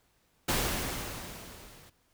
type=noise with level ramp; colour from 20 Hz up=pink; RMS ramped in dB=-27 to -55 dBFS; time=0.48-1.9 s; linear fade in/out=10 ms; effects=pink hiss -70 dBFS RMS until 2.13 s